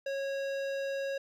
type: tone with hard clipping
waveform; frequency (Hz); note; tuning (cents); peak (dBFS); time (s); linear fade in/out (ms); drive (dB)
sine; 549; C#5; -17; -34; 0.06-1.18; 5; 15
effects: none